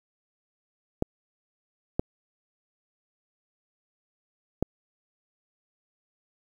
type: clicks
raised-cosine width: 2 ms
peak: -10 dBFS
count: 3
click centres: 1.024 / 1.995 / 4.626 s
effects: 8-bit